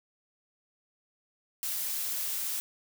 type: noise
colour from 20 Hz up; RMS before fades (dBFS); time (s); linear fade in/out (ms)
blue; -33; 1.63-2.6; 0
effects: none